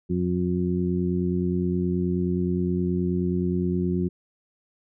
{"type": "harmonic tone", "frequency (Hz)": 89.5, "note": "F2", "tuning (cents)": 43, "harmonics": [1, 2, 3, 4], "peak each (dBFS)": [-30, -24, -31, -28], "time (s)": [0.09, 4.09], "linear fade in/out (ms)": 20, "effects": []}